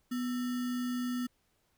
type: tone with sample-and-hold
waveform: sine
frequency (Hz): 246.9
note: B3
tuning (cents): 0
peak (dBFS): -31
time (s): 0.11-1.27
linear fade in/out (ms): 10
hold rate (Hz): 1575
effects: pink hiss -74 dBFS RMS until 1.77 s